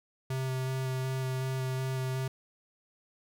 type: tone with vibrato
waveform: square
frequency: 130.81 Hz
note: C3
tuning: in tune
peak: -31 dBFS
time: 0.3-2.28 s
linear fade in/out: 5 ms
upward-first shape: square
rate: 2.7 Hz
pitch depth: 9 cents each way
effects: none